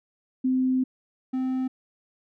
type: tone pair in turn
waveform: sine / triangle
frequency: 258.1 / 259 Hz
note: C4 / C4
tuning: -23 / -17 cents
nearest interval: unison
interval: 6 cents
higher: second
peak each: -20 / -22 dBFS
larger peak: first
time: 0.44-0.84 / 1.33-1.68 s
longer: first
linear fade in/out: 10 ms
effects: none